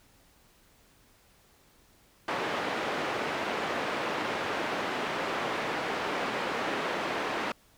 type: band-pass noise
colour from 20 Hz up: pink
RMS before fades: -32 dBFS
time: 2.28-7.52 s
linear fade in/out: 2 ms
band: 340 to 2400 Hz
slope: 12 dB/octave
effects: pink hiss -62 dBFS RMS until 7.77 s